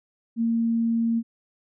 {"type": "tone", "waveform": "sine", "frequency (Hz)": 229.8, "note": "A#3", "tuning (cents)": -25, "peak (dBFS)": -20, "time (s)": [0.36, 1.23], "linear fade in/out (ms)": 50, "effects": []}